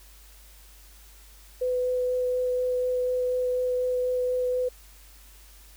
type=tone with vibrato; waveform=sine; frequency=501 Hz; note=B4; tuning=25 cents sharp; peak=-23 dBFS; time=1.61-4.69 s; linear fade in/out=10 ms; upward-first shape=sine; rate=4.1 Hz; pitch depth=8 cents each way; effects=added 50 Hz sine -50 dBFS peak until 5.76 s + white hiss -54 dBFS RMS until 5.76 s